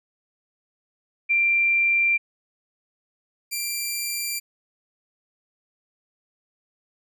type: tone pair in turn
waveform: sine / 10% pulse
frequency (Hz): 2366 / 2366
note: D7 / D7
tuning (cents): +12 / +12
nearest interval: unison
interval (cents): 0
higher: neither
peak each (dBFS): -17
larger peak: neither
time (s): 1.29-2.18 / 3.51-4.4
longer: neither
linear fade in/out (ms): 20
effects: none